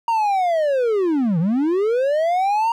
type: linear two-way sweep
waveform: triangle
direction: down then up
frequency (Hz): 937 to 154.3 to 937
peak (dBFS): -14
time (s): 0.08-2.72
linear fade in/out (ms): 2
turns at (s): 1.39
effects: none